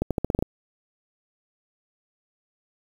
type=accelerating click train; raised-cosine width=2 ms; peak=-10 dBFS; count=8; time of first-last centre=0.02-0.425 s; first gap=87 ms; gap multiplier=0.86; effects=7-bit